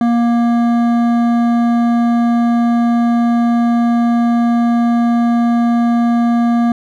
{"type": "tone with hard clipping", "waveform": "sine", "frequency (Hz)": 235.8, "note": "A#3", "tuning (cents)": 20, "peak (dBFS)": -12, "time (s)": [0.01, 6.72], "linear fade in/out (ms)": 2, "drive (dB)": 11, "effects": []}